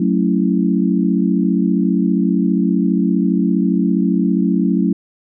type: chord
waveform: sine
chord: F# minor seventh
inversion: none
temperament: equal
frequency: 185 / 220 / 277.2 / 329.6 Hz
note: F#3 / A3 / C#4 / E4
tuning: 0 / 0 / 0 / 0 cents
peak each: -16 / -18 / -19 / -21 dBFS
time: 0-4.93 s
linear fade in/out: 5 ms
effects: none